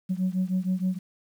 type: beating tone pair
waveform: sine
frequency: 182.7 / 189.1 Hz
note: F#3 / F#3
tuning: -22 / +38 cents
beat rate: 6.4 Hz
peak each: -25 / -26 dBFS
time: 0.09-0.99 s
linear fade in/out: 20 ms
effects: tanh soft clip ceiling -19 dBFS + 9-bit